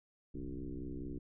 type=tone with frequency modulation; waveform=sine; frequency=151.2 Hz; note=D#3; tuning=49 cents flat; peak=-39 dBFS; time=0.34-1.19 s; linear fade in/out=10 ms; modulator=64.6 Hz; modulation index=3.2; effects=none